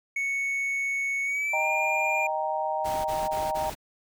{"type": "tone with pitch glide", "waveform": "triangle", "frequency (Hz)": [2216, 2403], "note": ["C#7", "D7"], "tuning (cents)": [-1, 39], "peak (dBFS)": -24, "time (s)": [0.16, 2.27], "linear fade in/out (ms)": 5, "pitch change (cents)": 140, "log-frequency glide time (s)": [1.24, 1.67]}
{"type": "chord", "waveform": "sine", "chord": "Eb major", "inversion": "none", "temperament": "equal", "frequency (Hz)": [622.3, 784, 932.3], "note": ["Eb5", "G5", "Bb5"], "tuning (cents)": [0, 0, 0], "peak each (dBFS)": -30, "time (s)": [1.53, 3.7], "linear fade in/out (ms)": 5}
{"type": "noise bursts", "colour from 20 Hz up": "pink", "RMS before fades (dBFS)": -38, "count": 4, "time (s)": [2.84, 3.752], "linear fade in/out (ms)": 20, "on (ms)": 210, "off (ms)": 24}
{"effects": []}